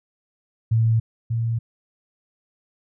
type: tone pair in turn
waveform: sine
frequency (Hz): 113.1 / 115.08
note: A2 / A#2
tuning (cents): +48 / -22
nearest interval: unison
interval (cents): 30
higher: second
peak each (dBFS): -15 / -20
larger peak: first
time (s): 0.71-1 / 1.3-1.59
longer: neither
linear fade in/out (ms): 10
effects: none